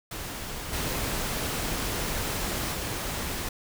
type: noise with level steps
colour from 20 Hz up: pink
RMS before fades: -36 / -30 / -32 dBFS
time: 0.11-3.49 s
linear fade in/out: 5 ms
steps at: 0.72 / 2.72 s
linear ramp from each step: 20 ms
effects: none